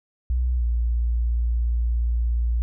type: tone with pitch glide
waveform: sine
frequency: 61.8 to 58.53 Hz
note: B1 to A#1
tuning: +2 to +8 cents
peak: -19 dBFS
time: 0.3-2.62 s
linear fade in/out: 0 ms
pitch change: -94 cents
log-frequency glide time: 0.57-0.63 s
effects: none